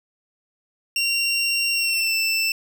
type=tone with pitch glide; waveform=25% pulse; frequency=2756 to 2665 Hz; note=F7 to E7; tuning=-24 to +18 cents; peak=-16 dBFS; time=0.96-2.52 s; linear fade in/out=2 ms; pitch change=-58 cents; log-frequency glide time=1.73-2.14 s; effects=none